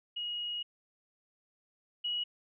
sine tone pair in turn, 2890 / 2912 Hz, F#7 / F#7, -41 / -28 cents, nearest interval unison, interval 13 cents, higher second, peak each -34 / -31 dBFS, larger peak second, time 0.16-0.63 / 2.04-2.24 s, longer first, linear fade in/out 10 ms, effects none

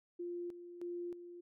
sine tone with tremolo, 349.2 Hz, F4, in tune, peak -39 dBFS, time 0.19-1.41 s, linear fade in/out 10 ms, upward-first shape square, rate 1.6 Hz, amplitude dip 65%, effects none

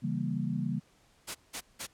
sine chord, C# diminished seventh, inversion none, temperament equal, 138.59 / 164.81 / 196 / 233.1 Hz, C#3 / E3 / G3 / Bb3, 0 / 0 / 0 / 0 cents, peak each -35 dBFS, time 0.02-0.8 s, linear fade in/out 20 ms
white noise bursts, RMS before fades -36 dBFS, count 3, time 1.27-1.87 s, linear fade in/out 20 ms, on 80 ms, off 180 ms
effects pink hiss -65 dBFS RMS until 1.93 s + low-pass 10000 Hz 12 dB/octave

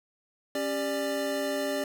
square tone cluster, 275.3 / 396.3 / 591 Hz, C#4 / G4 / D5, -12 / +19 / +11 cents, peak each -34 / -36 / -31 dBFS, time 0.55-1.84 s, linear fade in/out 2 ms, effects none

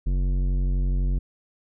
sine tone with tanh clipping, 46 Hz, F#1, 9 cents flat, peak -22 dBFS, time 0.06-1.19 s, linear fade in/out 10 ms, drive 13 dB, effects none

